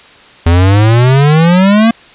square exponential sweep, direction up, 82.41 to 233.1 Hz, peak -5 dBFS, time 0.46-1.91 s, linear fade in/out 5 ms, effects white hiss -38 dBFS RMS until 2.14 s + resampled to 8000 Hz

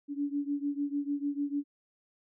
sine beating tone pair, 284 / 290.7 Hz, C#4 / D4, +42 / -18 cents, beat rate 6.7 Hz, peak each -32 / -34 dBFS, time 0.08-1.64 s, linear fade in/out 50 ms, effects none

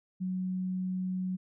sine tone, 185 Hz, F#3, in tune, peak -30 dBFS, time 0.2-1.37 s, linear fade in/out 20 ms, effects none

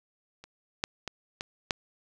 clicks, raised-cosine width 0.2 ms, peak -29 / -10 / -17 / -17 / -9 dBFS, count 5, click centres 0.44 / 0.839 / 1.077 / 1.409 / 1.708 s, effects none

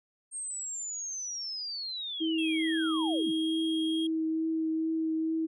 sine linear sweep, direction down, 8610 to 114.7 Hz, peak -34 dBFS, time 0.31-3.32 s, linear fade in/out 50 ms
sine tone with vibrato, 320.6 Hz, E4, 48 cents flat, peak -27 dBFS, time 2.2-5.47 s, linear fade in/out 20 ms, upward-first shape triangle, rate 2.3 Hz, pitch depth 14 cents each way
triangle tone, 3262 Hz, G#7, 32 cents flat, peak -33 dBFS, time 2.38-4.07 s, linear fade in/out 5 ms
effects none

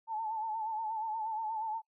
sine tone with vibrato, 880 Hz, A5, in tune, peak -33 dBFS, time 0.07-1.82 s, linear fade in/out 50 ms, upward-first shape sine, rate 8.4 Hz, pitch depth 60 cents each way, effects noise-tail reverb RT60 0.1 s tail -22 dB re dry

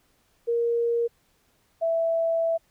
sine tone pair in turn, 468.8 / 660.7 Hz, A#4 / E5, +10 / +4 cents, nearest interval tritone, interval 594 cents, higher second, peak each -21 dBFS, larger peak neither, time 0.47-1.08 / 1.81-2.58 s, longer second, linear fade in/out 20 ms, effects pink hiss -66 dBFS RMS until 2.7 s

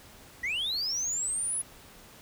sine linear sweep, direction up, 1879 to 10548 Hz, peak -26 dBFS, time 0.43-1.62 s, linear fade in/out 10 ms, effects tanh soft clip ceiling -27 dBFS + pink hiss -52 dBFS RMS until 2.21 s

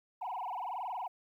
sine tone with frequency modulation, 859 Hz, A5, 42 cents flat, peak -34 dBFS, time 0.21-1.08 s, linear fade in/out 10 ms, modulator 21.4 Hz, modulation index 6.6, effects tanh soft clip ceiling -33 dBFS + 12-bit

